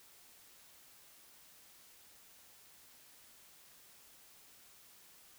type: silence
effects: white hiss -61 dBFS RMS until 5.38 s